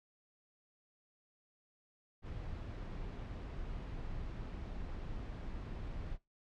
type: noise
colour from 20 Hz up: brown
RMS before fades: -43 dBFS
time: 2.22-6.18 s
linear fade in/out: 50 ms
effects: noise-tail reverb RT60 0.2 s tail -19 dB re dry + low-pass 4000 Hz 12 dB/octave